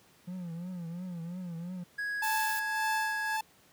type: tone with vibrato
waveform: triangle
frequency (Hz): 174.61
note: F3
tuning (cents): 0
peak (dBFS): -34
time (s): 0.27-1.84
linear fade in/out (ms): 10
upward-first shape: triangle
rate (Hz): 2.9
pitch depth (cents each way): 120
type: tone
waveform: triangle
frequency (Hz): 1661.2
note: G#6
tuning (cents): 0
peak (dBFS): -30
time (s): 1.98-3.37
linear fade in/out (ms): 10
type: tone with tremolo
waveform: 45% pulse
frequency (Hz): 876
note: A5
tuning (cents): -8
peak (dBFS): -29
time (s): 2.22-3.41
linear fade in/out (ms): 5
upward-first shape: sine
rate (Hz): 1.8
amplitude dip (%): 60
type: noise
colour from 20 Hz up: blue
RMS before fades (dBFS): -39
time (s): 2.23-2.6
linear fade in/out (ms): 10
effects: pink hiss -62 dBFS RMS until 3.72 s + high-pass 100 Hz 12 dB/octave